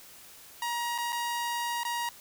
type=tone with dropouts; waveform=sawtooth; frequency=948 Hz; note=A#5; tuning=29 cents sharp; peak=-26 dBFS; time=0.62-2.09 s; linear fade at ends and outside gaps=2 ms; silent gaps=0.98-0.984 / 1.123-1.127 / 1.834-1.85 s; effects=white hiss -51 dBFS RMS until 2.2 s